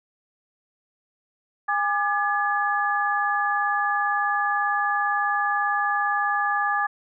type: tone cluster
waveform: sine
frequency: 818 / 1195 / 1700 Hz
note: G#5 / D6 / G#6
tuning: -26 / +30 / +40 cents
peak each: -25 dBFS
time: 1.68-6.87 s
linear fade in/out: 10 ms
effects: none

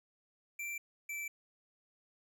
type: tone pair in turn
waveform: square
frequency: 2349 / 2327 Hz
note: D7 / D7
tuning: 0 / -17 cents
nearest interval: unison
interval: 17 cents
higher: first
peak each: -39 / -39 dBFS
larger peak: neither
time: 0.59-0.78 / 1.09-1.28 s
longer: neither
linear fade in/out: 5 ms
effects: none

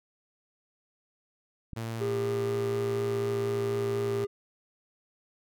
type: click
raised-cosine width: 5 ms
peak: -27 dBFS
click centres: 1.733 s
type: tone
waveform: sawtooth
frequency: 114 Hz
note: A#2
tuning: 38 cents flat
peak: -29 dBFS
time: 1.76-4.25 s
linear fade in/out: 10 ms
type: tone with vibrato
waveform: triangle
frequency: 401.1 Hz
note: G4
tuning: 40 cents sharp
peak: -26 dBFS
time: 2-4.27 s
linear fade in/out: 20 ms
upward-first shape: triangle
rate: 4.1 Hz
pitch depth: 12 cents each way
effects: none

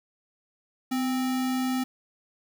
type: tone with sample-and-hold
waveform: sine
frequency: 255.2 Hz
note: C4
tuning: 43 cents flat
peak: -24 dBFS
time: 0.91-1.84 s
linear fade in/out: 10 ms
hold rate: 1050 Hz
effects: none

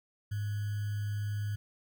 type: tone with sample-and-hold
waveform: sine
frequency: 103.5 Hz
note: G#2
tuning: 5 cents flat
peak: -31 dBFS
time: 0.31-1.56 s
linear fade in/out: 10 ms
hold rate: 1575 Hz
effects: none

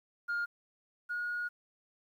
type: tone pair in turn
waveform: sine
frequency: 1414 / 1442.9 Hz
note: F6 / F#6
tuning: +21 / -44 cents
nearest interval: unison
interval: 35 cents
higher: second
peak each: -29 / -32 dBFS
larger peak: first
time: 0.28-0.46 / 1.09-1.49 s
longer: second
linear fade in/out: 20 ms
effects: tanh soft clip ceiling -29 dBFS + 11-bit

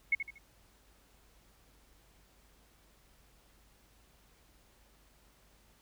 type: tone with echo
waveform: sine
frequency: 2185 Hz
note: C#7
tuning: 26 cents flat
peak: -24 dBFS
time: 0.12-0.15 s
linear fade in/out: 5 ms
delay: 78 ms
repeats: 3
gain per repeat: -9 dB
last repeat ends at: 0.384 s
effects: added 50 Hz sine -66 dBFS peak until 5.81 s + pink hiss -66 dBFS RMS until 5.81 s

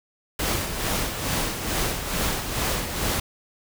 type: noise with tremolo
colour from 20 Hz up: pink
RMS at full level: -24 dBFS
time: 0.39-3.2 s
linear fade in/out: 5 ms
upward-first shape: sine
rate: 2.3 Hz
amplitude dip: 55%
effects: none

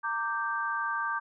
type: chord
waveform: sine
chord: G minor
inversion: first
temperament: equal with one note detuned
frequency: 919.5 / 1174.7 / 1568 Hz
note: Bb5 / D6 / G6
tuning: -24 / 0 / 0 cents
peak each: -35 / -32 / -32 dBFS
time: 0.03-1.2 s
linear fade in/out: 20 ms
effects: none

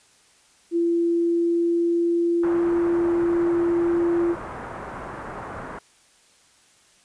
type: tone with pitch glide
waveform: sine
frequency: 339.6 to 342.2 Hz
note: F4 to F4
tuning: -48 to -35 cents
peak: -18 dBFS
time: 0.71-4.36 s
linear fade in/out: 50 ms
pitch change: +13 cents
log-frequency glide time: 1.09-2.72 s
type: low-pass noise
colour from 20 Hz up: white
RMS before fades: -35 dBFS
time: 2.43-5.79 s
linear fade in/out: 5 ms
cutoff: 1400 Hz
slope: 24 dB/octave
effects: white hiss -57 dBFS RMS until 7.04 s + resampled to 22050 Hz

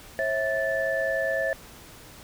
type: tone cluster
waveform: sine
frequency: 541 / 651 / 1752 Hz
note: C#5 / E5 / A6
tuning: -42 / -22 / -8 cents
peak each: -28 dBFS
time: 0.19-1.53 s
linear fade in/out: 0 ms
effects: pink hiss -47 dBFS RMS until 2.23 s

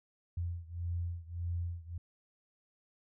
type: beating tone pair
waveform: sine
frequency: 85.6 / 87.3 Hz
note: F2 / F2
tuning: -34 / 0 cents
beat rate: 1.7 Hz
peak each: -37 / -39 dBFS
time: 0.37-1.98 s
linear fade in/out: 5 ms
effects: none

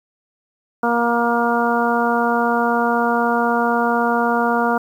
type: harmonic tone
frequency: 236.1 Hz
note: A#3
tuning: 22 cents sharp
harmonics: 1 / 2 / 3 / 4 / 5 / 6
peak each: -21 / -22 / -21 / -22 / -25 / -23 dBFS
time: 0.83-4.78 s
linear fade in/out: 5 ms
effects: 8-bit

